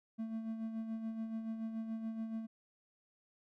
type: tone with tremolo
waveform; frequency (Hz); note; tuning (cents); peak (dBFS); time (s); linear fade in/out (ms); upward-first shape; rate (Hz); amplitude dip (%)
triangle; 223.4; A3; +27; -34; 0.18-2.47; 20; sine; 7; 50
effects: none